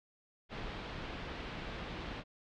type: low-pass noise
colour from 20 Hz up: pink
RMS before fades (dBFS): -43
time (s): 0.49-2.24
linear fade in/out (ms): 50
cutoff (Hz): 3800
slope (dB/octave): 24
effects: none